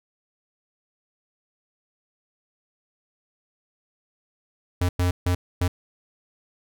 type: tone bursts at uneven times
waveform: square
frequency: 89.2 Hz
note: F2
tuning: 37 cents sharp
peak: -20 dBFS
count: 4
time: 4.81-4.89 / 4.99-5.11 / 5.26-5.35 / 5.61-5.68 s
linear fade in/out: 5 ms
effects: none